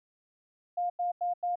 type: tone bursts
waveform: sine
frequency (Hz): 706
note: F5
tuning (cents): +19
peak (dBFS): -27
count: 4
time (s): 0.77-1.557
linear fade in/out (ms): 10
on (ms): 130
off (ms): 89
effects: none